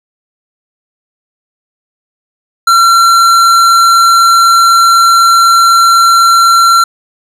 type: tone with hard clipping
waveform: triangle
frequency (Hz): 1362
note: F6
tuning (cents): -44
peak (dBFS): -5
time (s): 2.67-6.84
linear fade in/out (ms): 5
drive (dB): 17
effects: none

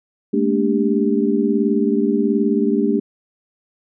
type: tone cluster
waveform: sine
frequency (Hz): 210.3 / 229 / 291.8 / 396.3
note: G#3 / A#3 / D4 / G4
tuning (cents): +22 / -31 / -11 / +19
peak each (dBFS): -20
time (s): 0.33-3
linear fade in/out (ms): 10
effects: none

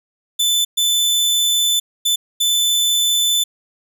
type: tone bursts at uneven times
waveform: sawtooth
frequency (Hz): 3515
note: A7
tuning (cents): -2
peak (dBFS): -11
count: 4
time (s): 0.39-0.65 / 0.77-1.8 / 2.05-2.16 / 2.4-3.44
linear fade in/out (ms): 10
effects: none

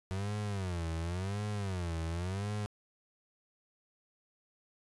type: tone with vibrato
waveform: 35% pulse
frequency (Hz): 92.5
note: F#2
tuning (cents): 0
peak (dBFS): -32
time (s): 0.11-2.66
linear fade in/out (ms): 0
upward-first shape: sine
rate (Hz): 0.92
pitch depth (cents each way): 220
effects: resampled to 24000 Hz

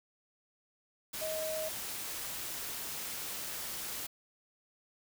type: tone in noise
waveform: sine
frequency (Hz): 630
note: D#5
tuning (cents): +21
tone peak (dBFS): -35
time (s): 1.21-1.69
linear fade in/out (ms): 10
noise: white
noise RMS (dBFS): -40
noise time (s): 1.13-4.07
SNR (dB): +2
effects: none

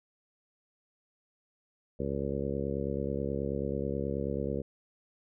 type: harmonic tone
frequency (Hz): 69.3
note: C#2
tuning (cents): 0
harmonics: 1 / 2 / 3 / 4 / 5 / 6 / 7 / 8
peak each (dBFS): -39 / -38 / -37 / -40 / -40 / -38 / -37 / -41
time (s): 1.99-4.62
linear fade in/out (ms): 10
effects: none

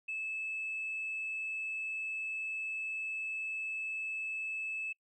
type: tone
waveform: sine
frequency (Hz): 2611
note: E7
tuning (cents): -17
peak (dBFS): -34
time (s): 0.08-4.93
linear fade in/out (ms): 10
effects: noise-tail reverb RT60 0.1 s tail -24 dB re dry + tanh soft clip ceiling -31 dBFS

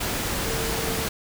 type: tone in noise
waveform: sine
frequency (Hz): 451.8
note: A4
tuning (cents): +46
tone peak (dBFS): -32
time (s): 0.45-1.07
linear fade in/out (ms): 10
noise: pink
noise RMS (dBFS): -27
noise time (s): 0-1.09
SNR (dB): -8
effects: none

